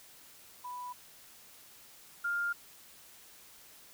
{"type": "tone pair in turn", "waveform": "sine", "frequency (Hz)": [989, 1403.5], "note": ["B5", "F6"], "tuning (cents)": [2, 8], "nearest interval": "tritone", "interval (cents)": 606, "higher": "second", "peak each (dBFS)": [-39, -30], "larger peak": "second", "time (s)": [[0.64, 0.93], [2.24, 2.53]], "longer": "neither", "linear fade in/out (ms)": 10, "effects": ["white hiss -56 dBFS RMS until 3.93 s"]}